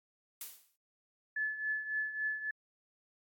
blue noise with exponential decay, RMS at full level -39 dBFS, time 0.41-0.76 s, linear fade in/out 2 ms, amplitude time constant 74 ms
sine tone with tremolo, 1727 Hz, A6, 33 cents flat, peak -30 dBFS, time 1.36-2.51 s, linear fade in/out 5 ms, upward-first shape triangle, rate 3.6 Hz, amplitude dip 75%
effects AAC 64 kbps

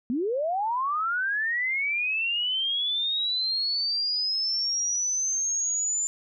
sine linear sweep, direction up, 224.6 to 7150 Hz, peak -24 dBFS, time 0.1-6.07 s, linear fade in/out 0 ms, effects none

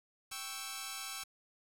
5% pulse chord, C# diminished, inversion second, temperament equal, 784 / 1108.7 / 1318.5 Hz, G5 / C#6 / E6, 0 / 0 / 0 cents, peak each -35 / -34 / -31 dBFS, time 0.31-1.24 s, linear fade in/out 10 ms, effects low-pass 12000 Hz 12 dB/octave + 9-bit

